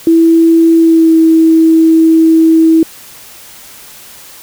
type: tone with pitch glide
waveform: sine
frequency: 329.6 to 323.6 Hz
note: E4 to E4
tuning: 0 to -32 cents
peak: -3 dBFS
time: 0.07-2.83 s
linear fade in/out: 2 ms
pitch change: -32 cents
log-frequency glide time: 0.77-1.15 s
effects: white hiss -34 dBFS RMS until 4.42 s